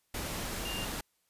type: tone in noise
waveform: sine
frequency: 2803 Hz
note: F7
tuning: 6 cents sharp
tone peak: -38 dBFS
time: 0.65-0.85 s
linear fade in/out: 5 ms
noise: pink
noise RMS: -37 dBFS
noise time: 0.14-1.01 s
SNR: -4 dB
effects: white hiss -75 dBFS RMS until 1.29 s + resampled to 32000 Hz